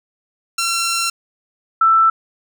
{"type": "tone pair in turn", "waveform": ["10% pulse", "sine"], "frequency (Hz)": [1359, 1328], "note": ["F6", "E6"], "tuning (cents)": [-48, 12], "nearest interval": "unison", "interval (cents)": 40, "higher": "first", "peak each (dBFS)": -9, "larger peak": "neither", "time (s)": [[0.58, 1.1], [1.81, 2.1]], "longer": "first", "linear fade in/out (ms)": 5, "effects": []}